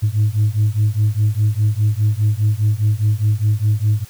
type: beating tone pair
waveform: sine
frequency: 103.83 / 108.73 Hz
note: G#2 / A2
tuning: 0 / -20 cents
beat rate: 4.9 Hz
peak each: -15 dBFS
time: 0.02-4.05 s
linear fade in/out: 20 ms
effects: tanh soft clip ceiling -9 dBFS + white hiss -44 dBFS RMS until 4.09 s